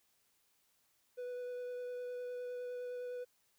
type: tone with vibrato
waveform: triangle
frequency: 493.9 Hz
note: B4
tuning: in tune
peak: -38 dBFS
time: 1.17-3.25 s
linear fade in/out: 20 ms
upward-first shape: sine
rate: 9.8 Hz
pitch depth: 9 cents each way
effects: white hiss -75 dBFS RMS until 3.58 s